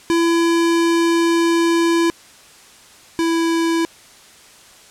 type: tone pair in turn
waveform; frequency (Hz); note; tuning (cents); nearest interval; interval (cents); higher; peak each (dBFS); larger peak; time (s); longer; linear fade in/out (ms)
square; 335.8 / 331.4; E4 / E4; +32 / +9; unison; 23; first; -14 / -16; first; 0.1-2.1 / 3.19-3.85; first; 0
effects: white hiss -45 dBFS RMS until 4.9 s + low-pass 9000 Hz 12 dB/octave